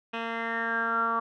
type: tone with low-pass filter sweep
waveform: 10% pulse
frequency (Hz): 229.2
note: A#3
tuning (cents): -29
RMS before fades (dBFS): -29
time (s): 0.13-1.2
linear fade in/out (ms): 10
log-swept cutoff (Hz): 2500 to 1200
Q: 9.9
effects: none

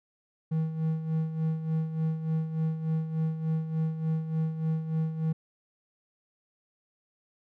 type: tone with tremolo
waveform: triangle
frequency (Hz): 159.6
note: D#3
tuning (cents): +44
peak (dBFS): -22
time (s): 0.51-5.33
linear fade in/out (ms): 10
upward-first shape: sine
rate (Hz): 3.4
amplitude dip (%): 65
effects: none

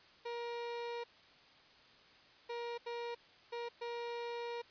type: tone bursts at uneven times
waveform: 30% pulse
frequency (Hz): 473.1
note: A#4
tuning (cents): +26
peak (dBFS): -37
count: 5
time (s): 0.25-1.04 / 2.49-2.78 / 2.86-3.15 / 3.52-3.69 / 3.81-4.62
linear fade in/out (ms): 10
effects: white hiss -62 dBFS RMS until 4.7 s + resampled to 11025 Hz

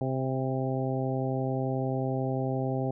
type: harmonic tone with a mistuned harmonic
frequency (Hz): 131.3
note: C3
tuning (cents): +6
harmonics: 1 / 2 / 3 / 4 / 5 / 6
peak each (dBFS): -30 / -33 / -35 / -36 / -37 / -38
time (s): 0.01-2.91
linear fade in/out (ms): 2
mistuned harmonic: 6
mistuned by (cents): +15
effects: none

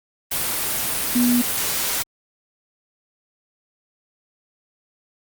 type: tone in noise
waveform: sine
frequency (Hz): 243.7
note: B3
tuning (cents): -23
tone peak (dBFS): -15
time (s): 1.15-1.42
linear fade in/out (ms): 10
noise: white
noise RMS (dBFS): -23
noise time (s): 0.31-2.03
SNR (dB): +5
effects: Opus 32 kbps

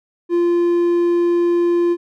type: tone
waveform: triangle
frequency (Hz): 346.2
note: F4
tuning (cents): -15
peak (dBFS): -11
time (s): 0.29-1.97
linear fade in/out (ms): 50
effects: none

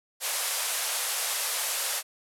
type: band-pass noise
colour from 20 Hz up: white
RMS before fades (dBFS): -30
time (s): 0.2-2.03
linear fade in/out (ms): 50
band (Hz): 480 to 13000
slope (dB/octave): 48
effects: none

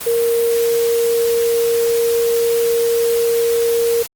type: tone in noise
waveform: sine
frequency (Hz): 466.2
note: A#4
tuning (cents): 0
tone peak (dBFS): -13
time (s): 0.06-4.03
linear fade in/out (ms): 10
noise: white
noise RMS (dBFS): -27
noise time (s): 0-4.07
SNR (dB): +11
effects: Opus 32 kbps

